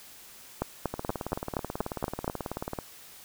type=two click trains; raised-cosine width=1 ms; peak=-13 / -18 dBFS; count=8 / 35; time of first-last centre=0.62-2.279 / 0.94-2.788 s; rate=4.22 / 18.4 Hz; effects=white hiss -50 dBFS RMS until 3.24 s